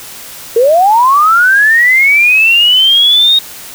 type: linear sweep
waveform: sine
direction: up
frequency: 440 to 3757 Hz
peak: -4 dBFS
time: 0.56-3.39 s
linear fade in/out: 5 ms
effects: white hiss -29 dBFS RMS until 3.74 s